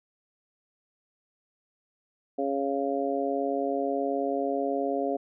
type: harmonic tone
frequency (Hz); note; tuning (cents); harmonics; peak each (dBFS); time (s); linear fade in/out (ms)
138.59; C#3; 0; 2 / 3 / 4 / 5; -31 / -31 / -31 / -31; 2.38-5.17; 10
effects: none